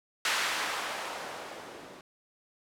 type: noise with low-pass filter sweep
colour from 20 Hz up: violet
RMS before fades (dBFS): -35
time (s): 0.25-2.01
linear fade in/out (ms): 2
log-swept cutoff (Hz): 1800 to 350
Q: 0.83
effects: none